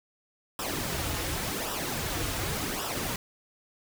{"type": "noise with flanger", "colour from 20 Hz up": "pink", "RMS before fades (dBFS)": -32, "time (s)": [0.59, 3.16], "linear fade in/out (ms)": 2, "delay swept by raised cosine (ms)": [0.45, 5.25], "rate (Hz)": 0.89, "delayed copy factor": -0.65, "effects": []}